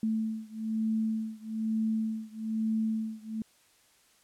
sine beating tone pair, 220 / 221.1 Hz, A3 / A3, 0 / +9 cents, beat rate 1.1 Hz, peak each -31 / -32 dBFS, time 0.03-3.42 s, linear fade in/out 2 ms, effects white hiss -64 dBFS RMS until 4.23 s + low-pass 11000 Hz 12 dB/octave

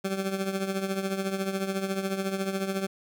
20% pulse tone with tremolo, 193.3 Hz, G3, 24 cents flat, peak -20 dBFS, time 0.04-2.87 s, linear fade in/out 10 ms, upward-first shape triangle, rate 14 Hz, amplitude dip 70%, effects none

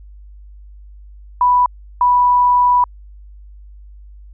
sine tone pair in turn, 987.8 / 984 Hz, B5 / B5, 0 / -7 cents, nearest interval unison, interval 7 cents, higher first, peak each -9 dBFS, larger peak neither, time 1.41-1.66 / 2.01-2.84 s, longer second, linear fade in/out 2 ms, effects added 50 Hz sine -36 dBFS peak until 4.33 s

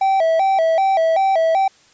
triangle tone with vibrato, 710 Hz, F5, 28 cents sharp, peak -11 dBFS, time 0.01-1.68 s, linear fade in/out 5 ms, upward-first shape square, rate 2.6 Hz, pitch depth 150 cents each way, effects white hiss -52 dBFS RMS until 1.93 s + resampled to 16000 Hz

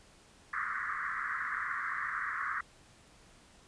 pink band-pass noise, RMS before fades -36 dBFS, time 0.53-2.61 s, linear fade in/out 5 ms, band 1100 to 2000 Hz, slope 96 dB/octave, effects pink hiss -60 dBFS RMS until 3.67 s + resampled to 22050 Hz

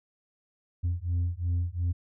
sine beating tone pair, 85.9 / 88.7 Hz, F2 / F2, -28 / +27 cents, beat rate 2.8 Hz, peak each -27 dBFS, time 0.83-1.93 s, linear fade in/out 20 ms, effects tanh soft clip ceiling -23 dBFS

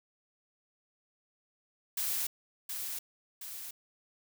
blue noise with echo, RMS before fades -33 dBFS, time 1.97-2.27 s, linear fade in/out 5 ms, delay 720 ms, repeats 2, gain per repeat -5 dB, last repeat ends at 3.71 s, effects none

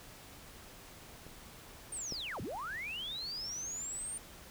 clicks, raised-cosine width 2 ms, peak -37 / -28 dBFS, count 2, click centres 1.266 / 2.123 s
sine linear two-way sweep, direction down then up, 9020 to 61.74 to 9020 Hz, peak -38 dBFS, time 1.92-4.18 s, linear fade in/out 5 ms, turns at 2.41 s
effects pink hiss -53 dBFS RMS until 4.5 s

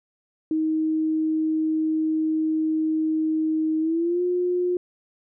sine tone with pitch glide, 314.9 to 357.6 Hz, D#4 to F4, +21 to +41 cents, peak -20 dBFS, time 0.51-4.77 s, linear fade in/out 2 ms, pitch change +220 cents, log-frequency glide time 3.8-4.22 s, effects none

